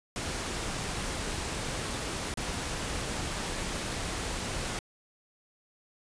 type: noise with dropouts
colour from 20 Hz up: pink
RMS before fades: -34 dBFS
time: 0.16-4.79 s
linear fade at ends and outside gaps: 1 ms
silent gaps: 2.34-2.373 s
effects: resampled to 22050 Hz